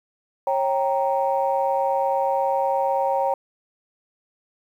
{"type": "chord", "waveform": "sine", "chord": "G diminished", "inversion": "second", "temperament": "equal with one note detuned", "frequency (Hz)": [546.4, 784, 932.3], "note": ["Db5", "G5", "Bb5"], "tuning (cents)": [-25, 0, 0], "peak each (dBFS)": [-22, -23, -24], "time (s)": [0.47, 3.34], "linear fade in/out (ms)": 2, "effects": ["tanh soft clip ceiling -10 dBFS", "9-bit"]}